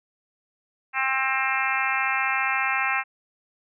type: harmonic tone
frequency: 265.3 Hz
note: C4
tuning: 24 cents sharp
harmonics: 3 / 4 / 5 / 6 / 7 / 8 / 9 / 10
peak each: -30 / -30 / -30 / -30 / -30 / -30 / -30 / -30 dBFS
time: 0.93-3.04 s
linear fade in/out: 50 ms
effects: none